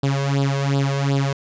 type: tone with flanger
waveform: sawtooth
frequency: 138.59 Hz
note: C#3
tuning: in tune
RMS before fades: -20 dBFS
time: 0.03-1.33 s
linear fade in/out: 5 ms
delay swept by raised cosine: 0.23 to 1.93 ms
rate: 2.7 Hz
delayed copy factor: +0.8
effects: resampled to 16000 Hz